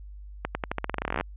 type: accelerating click train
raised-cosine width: 0.5 ms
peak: -12 dBFS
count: 20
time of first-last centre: 0.45-1.21 s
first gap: 100 ms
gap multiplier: 0.88
effects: added 50 Hz sine -40 dBFS peak until 1.36 s + resampled to 8000 Hz